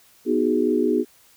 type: chord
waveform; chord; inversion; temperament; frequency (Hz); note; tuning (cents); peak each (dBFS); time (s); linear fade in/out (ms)
sine; G# minor seventh; first; equal; 246.9 / 311.1 / 370 / 415.3; B3 / D#4 / F#4 / G#4; 0 / 0 / 0 / 0; -23; 0.25-1.05; 50
effects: white hiss -55 dBFS RMS until 1.36 s